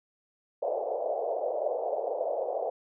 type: band-pass noise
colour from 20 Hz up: pink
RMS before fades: -31 dBFS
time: 0.62-2.7 s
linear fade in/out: 5 ms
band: 470 to 710 Hz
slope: 48 dB/octave
effects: none